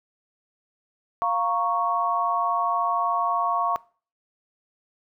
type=chord; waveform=sine; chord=Bb minor; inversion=second; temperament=equal; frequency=698.5 / 932.3 / 1108.7 Hz; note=F5 / Bb5 / Db6; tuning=0 / 0 / 0 cents; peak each=-26 / -28 / -23 dBFS; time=1.22-3.76 s; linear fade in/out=0 ms; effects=noise-tail reverb RT60 0.4 s tail -21 dB re dry